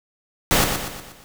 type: noise with echo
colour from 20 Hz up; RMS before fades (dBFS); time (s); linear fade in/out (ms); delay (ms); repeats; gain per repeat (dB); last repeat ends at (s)
pink; -17; 0.51-0.64; 0; 120; 5; -6; 1.24
effects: none